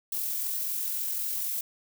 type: noise with amplitude modulation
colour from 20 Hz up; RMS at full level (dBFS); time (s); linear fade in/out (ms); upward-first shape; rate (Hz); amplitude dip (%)
violet; -30; 0.12-1.61; 5; sine; 43.9; 25
effects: none